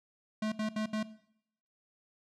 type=tone bursts; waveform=square; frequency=215.9 Hz; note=A3; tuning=33 cents flat; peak=-31 dBFS; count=4; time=0.42-1.03 s; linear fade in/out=5 ms; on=100 ms; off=70 ms; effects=noise-tail reverb RT60 0.7 s tail -17 dB re dry + low-pass 6000 Hz 12 dB/octave